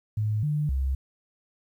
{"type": "tone with pitch steps", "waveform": "sine", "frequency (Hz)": [106.9, 149.4, 66.7], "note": ["A2", "D3", "C2"], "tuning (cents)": [-49, 30, 34], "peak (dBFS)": -23, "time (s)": [0.17, 0.95], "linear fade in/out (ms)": 5, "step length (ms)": 260, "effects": ["10-bit"]}